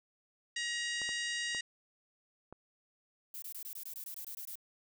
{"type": "harmonic tone", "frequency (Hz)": 949, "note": "A#5", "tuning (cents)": 31, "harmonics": [2, 3, 4, 5, 6, 7, 8, 9], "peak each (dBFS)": [-37, -41, -43, -45, -47, -48, -49, -50], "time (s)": [0.56, 1.61], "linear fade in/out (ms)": 5}
{"type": "clicks", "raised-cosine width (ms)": 1, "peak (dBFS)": -34, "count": 4, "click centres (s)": [1.017, 1.091, 1.548, 2.526]}
{"type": "noise bursts", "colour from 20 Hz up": "violet", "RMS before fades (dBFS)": -44, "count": 12, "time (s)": [3.34, 4.555], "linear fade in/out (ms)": 2, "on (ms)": 82, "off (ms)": 21}
{"effects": []}